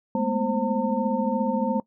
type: tone cluster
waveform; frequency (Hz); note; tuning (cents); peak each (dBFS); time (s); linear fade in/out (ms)
sine; 208 / 222.2 / 245.2 / 527 / 907; G#3 / A3 / B3 / C5 / A#5; +3 / +17 / -12 / +12 / -48; -28; 0.15-1.8; 2
effects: noise-tail reverb RT60 0.1 s tail -21 dB re dry